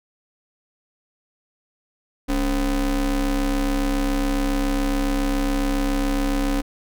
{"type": "ring-modulated tone", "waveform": "square", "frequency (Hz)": 124.4, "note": "B2", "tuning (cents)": 13, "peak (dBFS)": -17, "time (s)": [2.28, 6.62], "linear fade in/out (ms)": 20, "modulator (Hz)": 158, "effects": []}